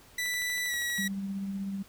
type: tone with pitch glide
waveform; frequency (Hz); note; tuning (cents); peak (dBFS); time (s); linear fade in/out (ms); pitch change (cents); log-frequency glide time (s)
sawtooth; 1975.5 to 1924.8; B6 to B6; 0 to -45; -26; 0.18-1.08; 5; -45; 0.67-0.74
type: click train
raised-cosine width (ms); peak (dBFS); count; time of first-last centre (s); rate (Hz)
0.3; -32; 10; 0.26-0.98; 12.5
type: tone with tremolo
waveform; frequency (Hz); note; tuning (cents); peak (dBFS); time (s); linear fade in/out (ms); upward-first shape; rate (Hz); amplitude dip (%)
sine; 196; G3; 0; -30; 0.98-1.83; 10; triangle; 16; 35
effects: pink hiss -56 dBFS RMS until 1.88 s